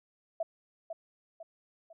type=tone with echo; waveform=sine; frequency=659.3 Hz; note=E5; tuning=in tune; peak=-29 dBFS; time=0.4-0.43 s; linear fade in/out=5 ms; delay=500 ms; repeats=3; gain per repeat=-7 dB; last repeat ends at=1.93 s; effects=none